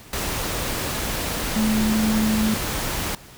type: tone in noise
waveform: sine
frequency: 217 Hz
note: A3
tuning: 24 cents flat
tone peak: -18 dBFS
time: 1.56-2.54 s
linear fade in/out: 2 ms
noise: pink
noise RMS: -26 dBFS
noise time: 0.13-3.15 s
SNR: +5 dB
effects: pink hiss -45 dBFS RMS until 3.37 s